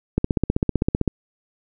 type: click train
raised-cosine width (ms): 3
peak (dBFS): -5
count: 15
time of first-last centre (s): 0.18-1.077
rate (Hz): 15.6
effects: none